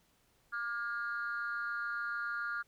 sine tone with amplitude modulation, 1414 Hz, F6, 21 cents sharp, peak -29 dBFS, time 0.52-2.63 s, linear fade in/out 20 ms, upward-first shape sine, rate 227 Hz, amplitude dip 100%, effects tanh soft clip ceiling -28 dBFS + pink hiss -71 dBFS RMS until 2.67 s

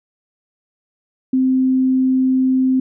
sine tone, 260 Hz, C4, 11 cents flat, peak -12 dBFS, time 1.33-2.8 s, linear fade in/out 5 ms, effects none

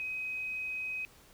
sine tone, 2524 Hz, D#7, 24 cents sharp, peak -34 dBFS, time 0-1.05 s, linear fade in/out 0 ms, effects pink hiss -59 dBFS RMS until 1.33 s

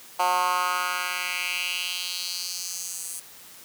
10% pulse tone with high-pass filter sweep, 180 Hz, F#3, 47 cents flat, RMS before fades -28 dBFS, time 0.19-3.2 s, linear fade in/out 10 ms, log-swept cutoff 840 to 8600 Hz, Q 2.8, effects white hiss -47 dBFS RMS until 3.64 s + high-pass 100 Hz 12 dB/octave

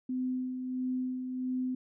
sine tone with tremolo, 255.1 Hz, C4, 44 cents flat, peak -29 dBFS, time 0.09-1.75 s, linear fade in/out 5 ms, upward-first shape sine, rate 1.5 Hz, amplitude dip 45%, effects none

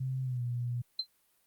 sine tone with pitch glide, 130.81 to 121.35 Hz, C3 to B2, 0 to -30 cents, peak -31 dBFS, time 0-0.82 s, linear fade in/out 10 ms, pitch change -130 cents, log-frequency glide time 0.23-0.42 s
sine tone with exponential decay, 4100 Hz, C8, 36 cents flat, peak -26 dBFS, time 0.99-1.07 s, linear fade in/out 5 ms, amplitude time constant 16 ms
effects white hiss -71 dBFS RMS until 1.46 s + Opus 48 kbps

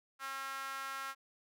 sawtooth tone with high-pass filter, 270 Hz, C#4, 45 cents flat, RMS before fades -42 dBFS, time 0.19-1.15 s, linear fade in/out 50 ms, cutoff 1300 Hz, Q 3.5, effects none

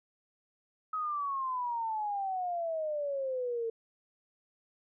sine exponential sweep, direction down, 1278 to 450 Hz, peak -31 dBFS, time 0.93-3.7 s, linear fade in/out 5 ms, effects none

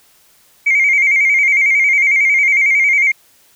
sine tone with vibrato, 2200 Hz, C#7, 14 cents flat, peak -8 dBFS, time 0.66-3.12 s, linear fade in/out 10 ms, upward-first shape square, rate 11 Hz, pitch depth 61 cents each way, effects tanh soft clip ceiling -5 dBFS + white hiss -51 dBFS RMS until 3.55 s

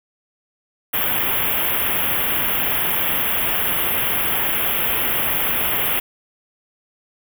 white band-stop noise, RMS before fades -20 dBFS, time 0.93-6 s, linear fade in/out 10 ms, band 3400 to 11000 Hz, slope 96 dB/octave, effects none

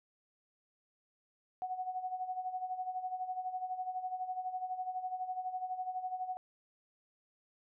sine tone with tremolo, 740 Hz, F#5, in tune, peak -33 dBFS, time 1.62-6.37 s, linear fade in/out 0 ms, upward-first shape sine, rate 12 Hz, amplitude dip 70%, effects none

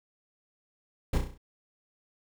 brown noise with echo, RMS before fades -26 dBFS, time 1.13-1.18 s, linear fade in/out 5 ms, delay 33 ms, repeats 6, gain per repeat -5 dB, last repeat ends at 1.378 s, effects none

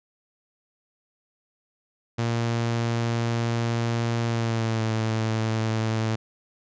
sawtooth tone with pitch glide, 116.54 to 111.21 Hz, A#2 to A2, 0 to +19 cents, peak -19 dBFS, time 2.18-6.16 s, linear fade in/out 10 ms, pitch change -81 cents, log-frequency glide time 4.25-4.87 s, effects resampled to 16000 Hz

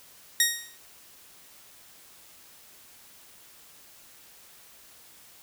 10% pulse tone with exponential decay, 1875 Hz, A#6, 10 cents sharp, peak -8 dBFS, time 0.4-0.77 s, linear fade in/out 2 ms, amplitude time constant 80 ms, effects white hiss -53 dBFS RMS until 5.42 s

